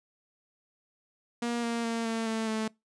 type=tone with pitch steps; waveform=sawtooth; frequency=237 / 233.3 / 229.7 / 226.2 / 222.7 / 219.2 Hz; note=A#3 / A#3 / A#3 / A3 / A3 / A3; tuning=+29 / +2 / -25 / +48 / +21 / -6 cents; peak=-25 dBFS; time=1.42-2.68 s; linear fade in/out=5 ms; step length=210 ms; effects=noise-tail reverb RT60 0.2 s tail -24 dB re dry + resampled to 22050 Hz

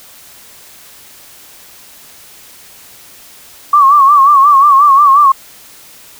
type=tone with vibrato; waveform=sine; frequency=1130 Hz; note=C#6; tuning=33 cents sharp; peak=-3 dBFS; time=3.73-5.32 s; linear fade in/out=5 ms; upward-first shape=sine; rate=5.6 Hz; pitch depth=92 cents each way; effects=white hiss -38 dBFS RMS until 6.19 s

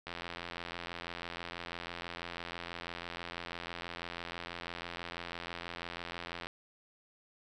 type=click train; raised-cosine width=0.3 ms; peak=-24 dBFS; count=552; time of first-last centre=0.07-6.47 s; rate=86.1 Hz; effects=none

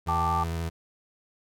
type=tone with vibrato; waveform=30% pulse; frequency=83 Hz; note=E2; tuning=12 cents sharp; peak=-26 dBFS; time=0.06-0.7 s; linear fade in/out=20 ms; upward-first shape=sine; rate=13 Hz; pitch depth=19 cents each way
type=chord; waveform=sine; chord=G suspended second; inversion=none; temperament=equal; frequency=784 / 880 / 1174.7 Hz; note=G5 / A5 / D6; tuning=0 / 0 / 0 cents; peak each=-31 / -28 / -27 dBFS; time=0.08-0.44 s; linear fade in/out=10 ms
effects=none

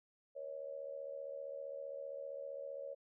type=tone with amplitude modulation; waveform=sine; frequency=554.4 Hz; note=C#5; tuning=in tune; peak=-39 dBFS; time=0.35-2.95 s; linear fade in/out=20 ms; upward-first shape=sine; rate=75.3 Hz; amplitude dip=80%; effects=none

